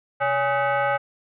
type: tone with frequency modulation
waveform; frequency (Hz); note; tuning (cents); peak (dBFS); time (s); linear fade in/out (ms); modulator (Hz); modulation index
sine; 130; C3; -11; -19; 0.2-0.98; 20; 696; 2.2
effects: none